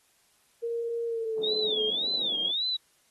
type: tone with pitch glide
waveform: sine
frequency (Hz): 466.2 to 430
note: A#4 to A4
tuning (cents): 0 to -40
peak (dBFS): -28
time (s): 0.62-1.91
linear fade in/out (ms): 20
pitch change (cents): -140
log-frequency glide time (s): 1.06-1.49
type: band-pass noise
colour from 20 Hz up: white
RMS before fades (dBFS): -45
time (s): 1.36-2.52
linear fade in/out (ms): 20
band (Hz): 190 to 580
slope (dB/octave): 24
type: tone with vibrato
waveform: sine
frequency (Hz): 3599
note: A7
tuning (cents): +38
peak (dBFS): -26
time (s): 1.43-2.77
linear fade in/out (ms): 10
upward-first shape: sine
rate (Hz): 1.8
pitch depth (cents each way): 200
effects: white hiss -66 dBFS RMS until 3.1 s + AAC 32 kbps